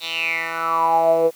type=tone with band-pass filter sweep; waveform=10% pulse; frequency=164.81 Hz; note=E3; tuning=in tune; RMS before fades=-19 dBFS; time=0-1.31 s; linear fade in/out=50 ms; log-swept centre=3700 to 470 Hz; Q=8.2; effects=white hiss -48 dBFS RMS until 1.35 s + high-pass 100 Hz 12 dB/octave